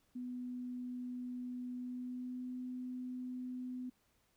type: tone with pitch glide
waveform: sine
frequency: 248.4 to 251.9 Hz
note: B3 to B3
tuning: +10 to +34 cents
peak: -40 dBFS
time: 0.15-3.9 s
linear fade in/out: 10 ms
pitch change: +24 cents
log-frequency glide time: 1.76-2.54 s
effects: pink hiss -75 dBFS RMS until 4.36 s